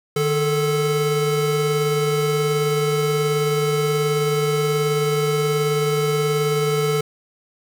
square tone pair together, 151.7 / 436.4 Hz, D#3 / A4, -44 / -14 cents, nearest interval octave + tritone, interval 1830 cents, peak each -23 / -20 dBFS, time 0.16-7.01 s, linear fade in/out 5 ms, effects none

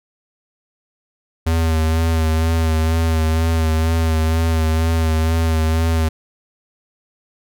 square tone with vibrato, 80.8 Hz, E2, 34 cents flat, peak -15 dBFS, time 1.46-6.09 s, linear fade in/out 10 ms, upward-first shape sine, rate 2.1 Hz, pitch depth 31 cents each way, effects none

